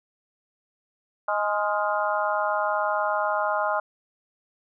harmonic tone with a mistuned harmonic, 208.1 Hz, G#3, 4 cents sharp, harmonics 3 / 4 / 5 / 6 / 7, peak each -27 / -28 / -29 / -30 / -30 dBFS, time 1.28-3.8 s, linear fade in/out 5 ms, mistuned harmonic 7, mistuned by -56 cents, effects none

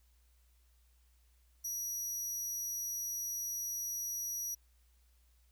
sawtooth tone, 5800 Hz, F#8, 35 cents flat, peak -34 dBFS, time 1.64-4.55 s, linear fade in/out 10 ms, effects added 60 Hz sine -65 dBFS peak until 5.51 s + white hiss -75 dBFS RMS until 5.51 s

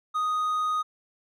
triangle tone, 1244.5 Hz, D#6, in tune, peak -22 dBFS, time 0.14-0.83 s, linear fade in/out 20 ms, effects none

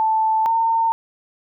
sine tone pair in turn, 880 / 908.4 Hz, A5 / A#5, 0 / -45 cents, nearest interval minor second, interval 55 cents, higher second, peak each -15 dBFS, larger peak neither, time 0-0.46 / 0.46-0.92 s, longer neither, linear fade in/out 0 ms, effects none

